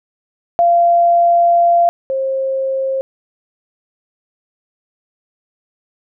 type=tone pair in turn; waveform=sine; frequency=689 / 533.6 Hz; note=F5 / C5; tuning=-24 / +34 cents; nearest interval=major third; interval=442 cents; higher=first; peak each=-8 / -15 dBFS; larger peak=first; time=0.59-1.89 / 2.1-3.01 s; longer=first; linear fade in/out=0 ms; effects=none